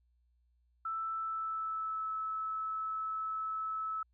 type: tone with pitch glide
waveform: sine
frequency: 1323 to 1302.5 Hz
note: E6 to E6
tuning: +6 to -21 cents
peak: -34 dBFS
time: 0.85-4.03 s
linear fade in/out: 5 ms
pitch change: -27 cents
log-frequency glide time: 1.13-2.09 s
effects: added 60 Hz sine -69 dBFS peak until 4.13 s